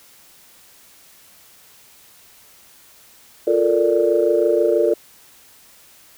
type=chord; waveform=sine; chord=Bb major seventh; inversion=second; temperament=equal; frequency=349.2 / 440 / 466.2 / 587.3 Hz; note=F4 / A4 / Bb4 / D5; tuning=0 / 0 / 0 / 0 cents; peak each=-19 dBFS; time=3.47-4.94 s; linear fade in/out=5 ms; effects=tanh soft clip ceiling -3 dBFS + white hiss -49 dBFS RMS until 6.17 s